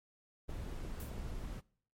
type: noise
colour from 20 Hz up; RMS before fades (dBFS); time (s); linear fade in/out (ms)
brown; -42; 0.48-1.61; 20
type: clicks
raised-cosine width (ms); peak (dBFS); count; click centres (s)
2; -33; 5; 0.494 / 0.728 / 0.85 / 1.115 / 1.181
type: noise with exponential decay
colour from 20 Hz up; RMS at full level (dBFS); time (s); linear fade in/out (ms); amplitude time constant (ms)
violet; -46; 1-1.26; 1; 55
effects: noise-tail reverb RT60 0.6 s tail -24 dB re dry + MP3 64 kbps